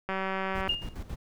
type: click train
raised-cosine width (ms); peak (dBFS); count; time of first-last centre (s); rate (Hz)
0.5; -17; 113; 0.09-0.676; 191
type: noise with tremolo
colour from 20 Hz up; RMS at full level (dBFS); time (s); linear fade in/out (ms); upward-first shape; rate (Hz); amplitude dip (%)
brown; -36; 0.54-1.16; 20; square; 7.2; 70
type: tone with exponential decay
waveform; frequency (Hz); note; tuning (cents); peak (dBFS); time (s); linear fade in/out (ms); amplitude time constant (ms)
sine; 2829; F7; +22; -22; 0.69-0.94; 5; 54
effects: none